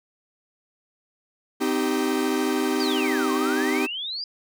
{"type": "chord", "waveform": "45% pulse", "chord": "C minor", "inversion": "none", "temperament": "equal with one note detuned", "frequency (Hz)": [257.1, 311.1, 392], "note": ["C4", "Eb4", "G4"], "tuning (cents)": [-30, 0, 0], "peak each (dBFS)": -26, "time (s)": [1.6, 3.87], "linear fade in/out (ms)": 20}
{"type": "exponential two-way sweep", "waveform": "sine", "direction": "down then up", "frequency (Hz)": [4947, 1046.5, 4947], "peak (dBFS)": -28, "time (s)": [2.8, 4.24], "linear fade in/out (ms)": 2, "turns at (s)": 3.32}
{"effects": []}